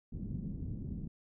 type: low-pass noise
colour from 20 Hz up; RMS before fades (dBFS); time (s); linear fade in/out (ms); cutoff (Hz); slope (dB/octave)
white; -40; 0.12-1.08; 10; 220; 24
effects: none